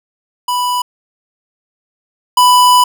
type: tone pair in turn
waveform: square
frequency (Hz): 987.8 / 992.3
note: B5 / B5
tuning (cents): 0 / +8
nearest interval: unison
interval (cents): 8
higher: second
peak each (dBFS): -14 / -6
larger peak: second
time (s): 0.48-0.82 / 2.37-2.84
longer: second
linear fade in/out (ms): 5
effects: none